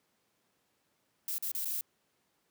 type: noise with dropouts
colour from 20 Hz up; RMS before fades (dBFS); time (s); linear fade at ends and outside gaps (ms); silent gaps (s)
violet; -35; 1.28-1.81; 1; 1.382-1.425 / 1.516-1.549 / 1.647-1.655
effects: pink hiss -75 dBFS RMS until 2.5 s + high-pass 150 Hz 12 dB/octave